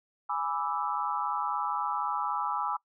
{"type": "chord", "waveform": "sine", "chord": "E dominant seventh", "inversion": "first", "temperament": "equal", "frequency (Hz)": [830.6, 987.8, 1174.7, 1318.5], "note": ["G#5", "B5", "D6", "E6"], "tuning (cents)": [0, 0, 0, 0], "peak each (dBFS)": -34, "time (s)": [0.29, 2.77], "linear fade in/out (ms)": 10, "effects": ["noise-tail reverb RT60 0.1 s tail -21 dB re dry"]}